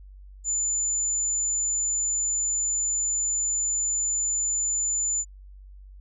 sine tone, 7040 Hz, A8, in tune, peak -23 dBFS, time 0.44-5.25 s, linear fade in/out 50 ms, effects added 48 Hz sine -43 dBFS peak until 6 s

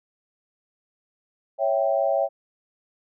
sine chord, C# diminished, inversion none, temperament equal, 554.4 / 659.3 / 784 Hz, C#5 / E5 / G5, 0 / 0 / 0 cents, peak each -23 / -23 / -26 dBFS, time 1.58-2.29 s, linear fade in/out 50 ms, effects none

